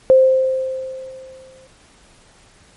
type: tone with exponential decay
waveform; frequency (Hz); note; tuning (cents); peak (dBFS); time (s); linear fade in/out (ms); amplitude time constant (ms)
sine; 523.3; C5; 0; -5; 0.1-1.67; 0; 340
effects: pink hiss -50 dBFS RMS until 2.76 s + MP3 48 kbps